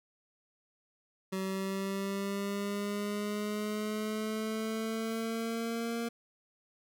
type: linear sweep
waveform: 25% pulse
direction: up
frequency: 189.7 to 233.4 Hz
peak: -29 dBFS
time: 1.32-6.09 s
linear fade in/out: 10 ms
effects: none